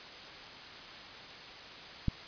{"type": "click", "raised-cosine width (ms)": 5, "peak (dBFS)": -16, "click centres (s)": 2.083, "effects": ["white hiss -47 dBFS RMS until 2.27 s", "resampled to 11025 Hz"]}